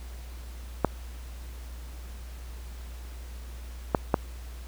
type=clicks; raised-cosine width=1 ms; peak=-6 dBFS; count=3; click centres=0.847 / 3.948 / 4.142 s; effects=added 60 Hz sine -38 dBFS peak until 4.67 s + pink hiss -51 dBFS RMS until 4.67 s